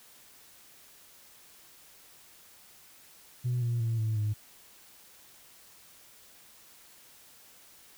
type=tone with pitch steps; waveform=sine; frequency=123.47 / 118.78 / 114.27 / 109.94 / 105.76 Hz; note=B2 / A#2 / A#2 / A2 / G#2; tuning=0 / +33 / -34 / -1 / +32 cents; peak=-25 dBFS; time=3.44-4.34 s; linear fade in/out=20 ms; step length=180 ms; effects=tanh soft clip ceiling -24 dBFS + white hiss -56 dBFS RMS until 7.97 s